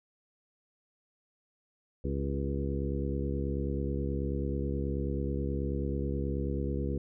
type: harmonic tone with a mistuned harmonic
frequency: 69.3 Hz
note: C#2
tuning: in tune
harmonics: 1 / 2 / 3 / 4 / 5 / 6 / 7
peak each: -33 / -36 / -38 / -39 / -40 / -41 / -41 dBFS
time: 2.04-6.98 s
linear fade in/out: 5 ms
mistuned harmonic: 6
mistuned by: -33 cents
effects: none